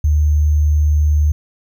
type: tone with sample-and-hold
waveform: sine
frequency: 75.3 Hz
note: D2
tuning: 44 cents sharp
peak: -10 dBFS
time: 0.04-1.32 s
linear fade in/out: 5 ms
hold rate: 6300 Hz
effects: none